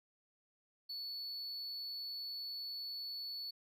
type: tone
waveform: triangle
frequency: 4435 Hz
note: C#8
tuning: in tune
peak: -40 dBFS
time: 0.89-3.51 s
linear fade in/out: 10 ms
effects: none

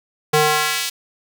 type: tone with high-pass filter sweep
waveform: square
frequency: 152.2 Hz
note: D#3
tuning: 38 cents flat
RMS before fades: -18 dBFS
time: 0.33-0.9 s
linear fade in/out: 10 ms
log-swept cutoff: 330 to 3800 Hz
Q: 0.85
effects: 7-bit

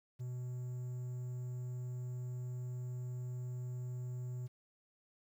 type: tone with quantisation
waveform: triangle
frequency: 124.7 Hz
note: B2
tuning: 17 cents sharp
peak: -37 dBFS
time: 0.19-4.48 s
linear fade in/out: 20 ms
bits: 11
effects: none

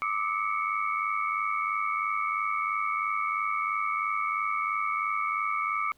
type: tone cluster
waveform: sine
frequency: 1184 / 1287 / 2195 / 2278 Hz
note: D6 / E6 / C#7 / C#7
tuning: +14 / -42 / -18 / +47 cents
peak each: -29 / -32 / -34 / -36 dBFS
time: 0.02-5.92 s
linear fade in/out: 0 ms
effects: pink hiss -64 dBFS RMS until 5.97 s

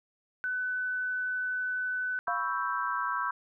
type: tone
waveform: sine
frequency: 1502 Hz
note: F#6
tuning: 26 cents sharp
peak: -29 dBFS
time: 0.44-2.19 s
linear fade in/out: 0 ms
type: chord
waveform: sine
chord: C# half-diminished seventh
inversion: third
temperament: equal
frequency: 987.8 / 1108.7 / 1318.5 / 1568 Hz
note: B5 / C#6 / E6 / G6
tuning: 0 / 0 / 0 / 0 cents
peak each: -34 dBFS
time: 2.27-3.31 s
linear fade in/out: 5 ms
type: tone with exponential decay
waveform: sine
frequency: 698.5 Hz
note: F5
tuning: in tune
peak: -29 dBFS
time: 2.28-2.6 s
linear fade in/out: 0 ms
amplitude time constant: 69 ms
effects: none

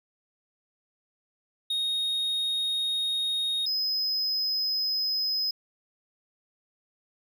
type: tone pair in turn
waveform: triangle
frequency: 3729 / 5065 Hz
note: A#7 / D#8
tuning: 0 / +30 cents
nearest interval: perfect fourth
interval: 530 cents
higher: second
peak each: -24 dBFS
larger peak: neither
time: 1.7-3.66 / 3.66-5.51 s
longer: first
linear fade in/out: 5 ms
effects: none

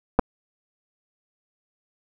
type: clicks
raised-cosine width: 1 ms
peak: -3 dBFS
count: 2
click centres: 0.19 / 0.194 s
effects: none

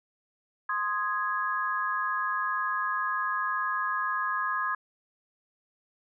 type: chord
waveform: sine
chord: Ab major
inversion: first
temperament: equal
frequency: 1046.5 / 1244.5 / 1661.2 Hz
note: C6 / Eb6 / Ab6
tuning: 0 / 0 / 0 cents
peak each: -31 dBFS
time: 0.69-4.75 s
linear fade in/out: 5 ms
effects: none

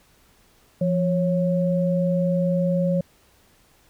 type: tone pair together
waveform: sine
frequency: 172.8 / 549.1 Hz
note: F3 / C#5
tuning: -18 / -17 cents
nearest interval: octave + minor sixth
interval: 2001 cents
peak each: -20 / -23 dBFS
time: 0.81-3.01 s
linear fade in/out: 5 ms
effects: pink hiss -58 dBFS RMS until 3.89 s

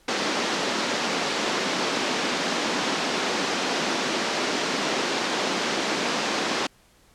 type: band-pass noise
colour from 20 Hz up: pink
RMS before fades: -26 dBFS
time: 0.08-6.67 s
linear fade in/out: 5 ms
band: 220 to 6100 Hz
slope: 24 dB/octave
effects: pink hiss -58 dBFS RMS until 7.14 s + low-pass 12000 Hz 12 dB/octave

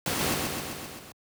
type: noise with echo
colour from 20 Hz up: pink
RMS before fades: -28 dBFS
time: 0.06-0.34 s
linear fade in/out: 2 ms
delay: 130 ms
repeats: 6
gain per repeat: -3 dB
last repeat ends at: 1.12 s
effects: high-pass 100 Hz 12 dB/octave

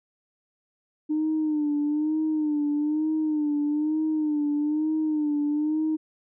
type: tone with vibrato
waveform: sine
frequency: 302.8 Hz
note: D#4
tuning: 47 cents flat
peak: -21 dBFS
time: 1.09-5.97 s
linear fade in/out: 20 ms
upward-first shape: sine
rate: 1.1 Hz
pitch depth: 60 cents each way
effects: tanh soft clip ceiling -18 dBFS

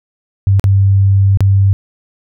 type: tone with dropouts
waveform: sine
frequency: 98 Hz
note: G2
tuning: in tune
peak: -6 dBFS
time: 0.47-1.73 s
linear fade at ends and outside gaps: 0 ms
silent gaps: 0.596-0.641 / 1.373-1.406 s
effects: none

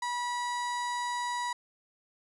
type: tone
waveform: 35% pulse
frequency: 972 Hz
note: B5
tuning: 28 cents flat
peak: -29 dBFS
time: 0.02-1.53 s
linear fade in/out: 5 ms
effects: resampled to 22050 Hz

